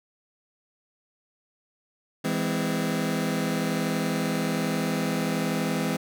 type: chord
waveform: sawtooth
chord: E augmented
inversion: none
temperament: just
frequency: 164.81 / 206 / 257.5 Hz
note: E3 / G#3 / B#3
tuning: 0 / -14 / -28 cents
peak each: -25 dBFS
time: 2.24-5.97 s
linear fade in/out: 10 ms
effects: none